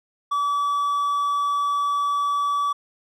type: tone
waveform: triangle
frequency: 1148 Hz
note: D6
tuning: 40 cents flat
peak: -18 dBFS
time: 0.31-2.73 s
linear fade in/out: 10 ms
effects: none